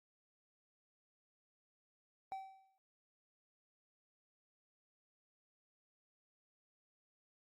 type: tone with exponential decay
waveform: triangle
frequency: 770 Hz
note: G5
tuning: 31 cents flat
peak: -37 dBFS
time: 2.32-2.78 s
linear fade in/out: 0 ms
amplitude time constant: 98 ms
effects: noise-tail reverb RT60 0.1 s tail -25 dB re dry + Opus 48 kbps